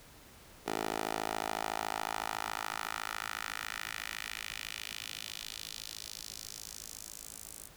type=tone with high-pass filter sweep; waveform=10% pulse; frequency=53.9 Hz; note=A1; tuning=35 cents flat; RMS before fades=-40 dBFS; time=0.66-7.68 s; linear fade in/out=10 ms; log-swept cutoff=450 to 8700 Hz; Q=1.6; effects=pink hiss -56 dBFS RMS until 7.76 s